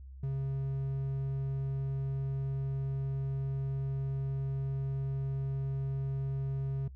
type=tone; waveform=triangle; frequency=135.6 Hz; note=C#3; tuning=38 cents flat; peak=-29 dBFS; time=0.23-6.88 s; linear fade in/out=5 ms; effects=noise-tail reverb RT60 0.1 s tail -18 dB re dry + added 66 Hz sine -45 dBFS peak until 6.95 s

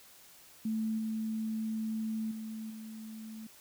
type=tone with level steps; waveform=sine; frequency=220 Hz; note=A3; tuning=in tune; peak=-30 / -32 / -38 / -42 dBFS; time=0.65-3.47 s; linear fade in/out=5 ms; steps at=0.98 / 2.31 / 2.7 s; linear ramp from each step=5 ms; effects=white hiss -57 dBFS RMS until 3.6 s

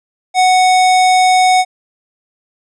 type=tone; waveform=square; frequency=740 Hz; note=F#5; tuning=in tune; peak=-8 dBFS; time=0.34-1.65 s; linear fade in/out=50 ms; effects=resampled to 22050 Hz

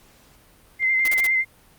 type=tone with vibrato; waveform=sine; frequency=2077 Hz; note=C7; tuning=13 cents flat; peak=-17 dBFS; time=0.79-1.45 s; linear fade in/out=50 ms; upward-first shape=sine; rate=9.8 Hz; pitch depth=24 cents each way
type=clicks; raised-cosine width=0.3 ms; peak=-27 dBFS; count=4; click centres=0.826 / 0.994 / 1.116 / 1.165 s
type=noise bursts; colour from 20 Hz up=white; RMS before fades=-28 dBFS; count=4; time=1.05-1.268 s; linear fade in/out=2 ms; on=29 ms; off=34 ms
effects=pink hiss -54 dBFS RMS until 1.78 s + Opus 48 kbps

